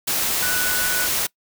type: tone in noise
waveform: sine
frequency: 1480 Hz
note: F#6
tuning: in tune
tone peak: -24 dBFS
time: 0.42-1.07 s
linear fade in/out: 10 ms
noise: white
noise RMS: -22 dBFS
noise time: 0.07-1.27 s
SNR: -5 dB
effects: noise-tail reverb RT60 0.1 s tail -23 dB re dry